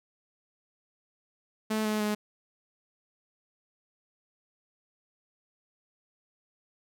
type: tone with pitch steps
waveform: sawtooth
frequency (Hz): 217.1 / 213.7 / 210.4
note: A3 / G#3 / G#3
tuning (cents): -23 / +50 / +23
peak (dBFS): -23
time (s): 1.7-2.15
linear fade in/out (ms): 10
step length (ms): 150
effects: none